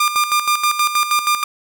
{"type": "tone with tremolo", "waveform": "sawtooth", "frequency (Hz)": 1200, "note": "D6", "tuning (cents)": 37, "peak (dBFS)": -9, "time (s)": [0, 1.44], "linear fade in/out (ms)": 5, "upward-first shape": "square", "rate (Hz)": 6.3, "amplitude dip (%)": 65, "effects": []}